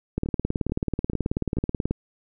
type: two click trains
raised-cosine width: 3 ms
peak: -18 / -11 dBFS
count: 4 / 33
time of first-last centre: 0.26-1.57 / 0.18-1.91 s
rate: 2.29 / 18.5 Hz
effects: none